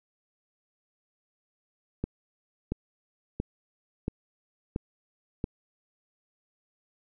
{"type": "click train", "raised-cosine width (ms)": 3, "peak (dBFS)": -16, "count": 6, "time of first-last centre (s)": [2.04, 5.441], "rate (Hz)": 1.47, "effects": []}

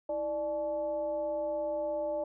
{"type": "tone with frequency modulation", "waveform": "sine", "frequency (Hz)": 593, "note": "D5", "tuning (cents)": 17, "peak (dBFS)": -30, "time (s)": [0.09, 2.24], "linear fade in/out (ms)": 5, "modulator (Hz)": 269, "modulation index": 0.54, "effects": []}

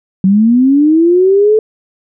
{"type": "linear sweep", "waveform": "sine", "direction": "up", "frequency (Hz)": [185, 440], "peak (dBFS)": -5, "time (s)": [0.24, 1.59], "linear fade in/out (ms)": 2, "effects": []}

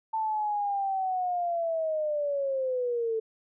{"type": "linear sweep", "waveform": "sine", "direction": "down", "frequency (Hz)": [890, 440], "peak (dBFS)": -26, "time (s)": [0.13, 3.2], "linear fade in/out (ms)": 10, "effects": []}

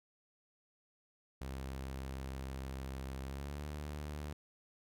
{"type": "tone with pitch glide", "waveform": "sawtooth", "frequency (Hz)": [66.5, 74.21], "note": ["C2", "D2"], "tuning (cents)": [29, 19], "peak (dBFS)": -37, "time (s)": [1.41, 4.33], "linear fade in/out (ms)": 5, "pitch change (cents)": 190, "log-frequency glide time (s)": [3.24, 3.66], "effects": []}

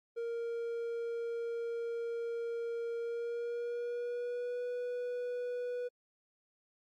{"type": "tone with pitch glide", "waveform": "triangle", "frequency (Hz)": [466.2, 490.5], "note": ["A#4", "B4"], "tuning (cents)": [0, -12], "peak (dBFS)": -33, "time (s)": [0.16, 5.89], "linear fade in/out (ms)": 20, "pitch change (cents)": 88, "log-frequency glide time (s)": [2.99, 4.63], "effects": ["AAC 64 kbps"]}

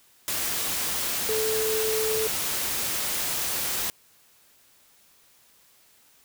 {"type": "tone in noise", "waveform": "sine", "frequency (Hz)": 437.5, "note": "A4", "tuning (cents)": -10, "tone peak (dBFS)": -25, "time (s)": [1.29, 2.27], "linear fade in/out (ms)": 0, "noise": "white", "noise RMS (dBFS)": -28, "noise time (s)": [0.28, 3.9], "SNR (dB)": 0, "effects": ["white hiss -59 dBFS RMS until 6.24 s"]}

